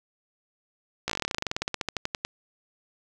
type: slowing click train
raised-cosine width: 0.2 ms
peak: -10 dBFS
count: 26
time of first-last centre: 1.08-2.25 s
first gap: 16 ms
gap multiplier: 1.08
effects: none